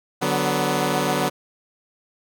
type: chord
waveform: 10% pulse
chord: B minor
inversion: first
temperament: equal with one note detuned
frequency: 146.83 / 187.15 / 246.9 Hz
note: D3 / F#3 / B3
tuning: 0 / +20 / 0 cents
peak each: -16 dBFS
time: 0.21-1.3 s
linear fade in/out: 20 ms
effects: none